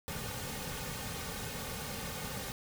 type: noise with comb filter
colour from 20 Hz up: pink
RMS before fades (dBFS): -40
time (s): 0.08-2.52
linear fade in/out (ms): 0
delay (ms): 3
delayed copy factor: -0.7
effects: none